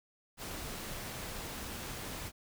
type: noise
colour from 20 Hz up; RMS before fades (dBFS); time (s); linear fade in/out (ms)
pink; -42; 0.37-2.32; 50
effects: none